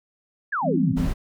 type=exponential sweep; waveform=sine; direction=down; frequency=1776 to 103.2 Hz; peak=-22 dBFS; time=0.52-0.93 s; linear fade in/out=10 ms
type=chord; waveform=sine; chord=C major seventh; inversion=first; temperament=equal; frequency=164.81 / 196 / 246.9 / 261.6 Hz; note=E3 / G3 / B3 / C4; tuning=0 / 0 / 0 / 0 cents; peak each=-25 / -28 / -30 / -25 dBFS; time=0.62-1.1 s; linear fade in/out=50 ms
type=noise; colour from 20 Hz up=brown; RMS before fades=-25 dBFS; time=0.96-1.14 s; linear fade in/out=20 ms
effects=none